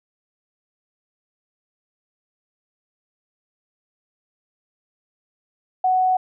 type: tone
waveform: sine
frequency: 743 Hz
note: F#5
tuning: 7 cents sharp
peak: -15 dBFS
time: 5.84-6.17 s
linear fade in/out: 5 ms
effects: none